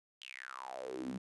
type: tone with high-pass filter sweep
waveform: sawtooth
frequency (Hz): 64.8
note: C2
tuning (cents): -16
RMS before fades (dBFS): -44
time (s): 0.21-1.18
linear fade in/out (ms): 10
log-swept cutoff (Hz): 3200 to 190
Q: 8.6
effects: resampled to 24000 Hz